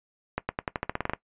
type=accelerating click train; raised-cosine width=0.5 ms; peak=-12 dBFS; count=12; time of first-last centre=0.38-1.135 s; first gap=110 ms; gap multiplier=0.9; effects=noise-tail reverb RT60 0.1 s tail -18 dB re dry + resampled to 8000 Hz